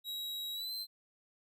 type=tone with pitch glide; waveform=45% pulse; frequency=3849 to 4101 Hz; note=B7 to C8; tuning=-45 to -36 cents; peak=-37 dBFS; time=0.04-0.87 s; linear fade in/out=50 ms; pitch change=+109 cents; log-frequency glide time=0.53-0.73 s; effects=none